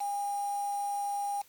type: tone with quantisation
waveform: sine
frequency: 809 Hz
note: G#5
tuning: 46 cents flat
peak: -30 dBFS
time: 0-1.42 s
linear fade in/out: 10 ms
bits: 7
effects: white hiss -60 dBFS RMS until 1.48 s + MP3 96 kbps